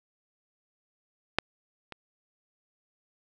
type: clicks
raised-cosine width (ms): 0.3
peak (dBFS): -6 / -24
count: 2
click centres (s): 1.386 / 1.923
effects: none